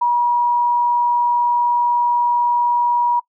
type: tone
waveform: sine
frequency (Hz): 961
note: B5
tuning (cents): -48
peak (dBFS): -13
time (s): 0.01-3.2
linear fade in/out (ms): 10
effects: noise-tail reverb RT60 0.1 s tail -23 dB re dry